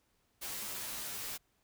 white noise with comb filter, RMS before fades -41 dBFS, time 0.41-1.38 s, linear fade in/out 20 ms, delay 12 ms, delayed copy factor -0.85, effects pink hiss -75 dBFS RMS until 1.63 s

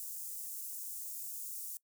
white high-pass noise, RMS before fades -43 dBFS, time 0-1.77 s, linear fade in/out 0 ms, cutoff 7100 Hz, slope 24 dB/octave, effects noise-tail reverb RT60 0.1 s tail -22 dB re dry

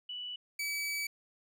sine / sawtooth tone pair in turn, 2960 / 2290 Hz, F#7 / D7, 0 / -44 cents, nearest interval major third, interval 444 cents, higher first, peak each -38 / -30 dBFS, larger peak second, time 0.09-0.36 / 0.59-1.07 s, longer second, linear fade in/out 5 ms, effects none

